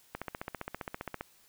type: click train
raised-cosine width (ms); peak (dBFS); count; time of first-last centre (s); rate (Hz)
0.5; -21; 17; 0.15-1.21; 15.1
effects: white hiss -63 dBFS RMS until 1.48 s